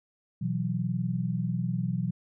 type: chord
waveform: sine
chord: B suspended fourth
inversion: none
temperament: equal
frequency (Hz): 123.47 / 164.81 / 185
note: B2 / E3 / F#3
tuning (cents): 0 / 0 / 0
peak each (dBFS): -31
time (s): 0.41-2.11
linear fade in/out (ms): 10
effects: none